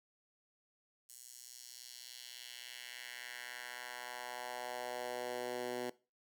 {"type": "tone with high-pass filter sweep", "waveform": "10% pulse", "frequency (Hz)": 123.47, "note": "B2", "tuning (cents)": 0, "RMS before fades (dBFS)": -45, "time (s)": [1.09, 5.9], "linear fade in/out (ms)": 5, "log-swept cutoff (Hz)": [7800, 320], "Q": 1.5, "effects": ["noise-tail reverb RT60 0.3 s tail -20 dB re dry"]}